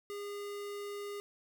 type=tone; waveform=square; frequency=407.5 Hz; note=G#4; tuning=33 cents flat; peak=-40 dBFS; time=0.1-1.2 s; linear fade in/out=0 ms; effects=none